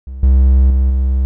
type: tone with level steps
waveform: triangle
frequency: 65.5 Hz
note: C2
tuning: 2 cents sharp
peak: -22 / -4 / -7 / -9 dBFS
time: 0.07-1.25 s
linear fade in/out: 0 ms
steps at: 0.23 / 0.7 / 0.9 s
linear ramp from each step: 2 ms
effects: none